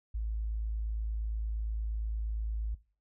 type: tone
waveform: sine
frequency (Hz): 54.3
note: A1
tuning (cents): -22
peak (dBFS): -31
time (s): 0.14-2.75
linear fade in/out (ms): 10
effects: noise-tail reverb RT60 0.4 s tail -20 dB re dry